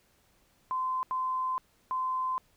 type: tone bursts at uneven times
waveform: sine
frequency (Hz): 1031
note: C6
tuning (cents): -26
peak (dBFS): -28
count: 3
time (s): 0.71-1.03 / 1.11-1.58 / 1.91-2.38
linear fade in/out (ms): 0
effects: pink hiss -67 dBFS RMS until 2.56 s